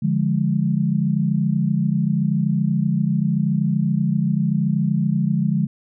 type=chord; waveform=sine; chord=D diminished; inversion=none; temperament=equal; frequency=146.83 / 174.61 / 207.7 Hz; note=D3 / F3 / Ab3; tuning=0 / 0 / 0 cents; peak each=-21 dBFS; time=0.02-5.67 s; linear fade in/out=10 ms; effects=none